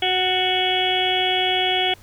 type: harmonic tone with a mistuned harmonic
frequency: 370 Hz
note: F#4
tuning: in tune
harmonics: 1 / 2 / 4 / 5 / 6 / 7 / 8 / 9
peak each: -26 / -23 / -33 / -34 / -26 / -33 / -25 / -23 dBFS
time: 0.02-1.94 s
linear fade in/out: 5 ms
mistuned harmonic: 5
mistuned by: -38 cents
effects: added 98 Hz sine -49 dBFS peak until 2.02 s + pink hiss -51 dBFS RMS until 2.02 s